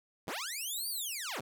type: linear two-way sweep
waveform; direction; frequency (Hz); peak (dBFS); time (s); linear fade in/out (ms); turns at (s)
10% pulse; up then down; 55 to 4758 to 55; -28; 0.27-1.41; 10; 0.89
effects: none